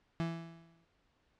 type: tone with exponential decay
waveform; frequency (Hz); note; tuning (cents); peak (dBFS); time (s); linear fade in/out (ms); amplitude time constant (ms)
35% pulse; 166.2; E3; +15; -29; 0.2-0.85; 0; 140
effects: pink hiss -74 dBFS RMS until 1.39 s + low-pass 4000 Hz 12 dB/octave